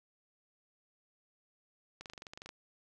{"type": "clicks", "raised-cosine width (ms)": 0.2, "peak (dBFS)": -29, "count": 12, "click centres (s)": [2.01, 2.058, 2.099, 2.135, 2.178, 2.221, 2.268, 2.335, 2.375, 2.419, 2.46, 2.491], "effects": []}